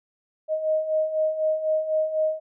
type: beating tone pair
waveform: sine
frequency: 622.3 / 626.3 Hz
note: D#5 / D#5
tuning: 0 / +11 cents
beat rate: 4 Hz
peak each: -28 / -22 dBFS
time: 0.48-2.4 s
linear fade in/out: 50 ms
effects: none